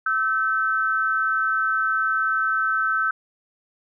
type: tone pair together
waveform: sine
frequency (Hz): 1312 / 1531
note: E6 / G6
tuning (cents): -9 / -41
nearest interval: minor third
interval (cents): 268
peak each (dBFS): -22 / -22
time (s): 0.06-3.11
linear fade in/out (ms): 5
effects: none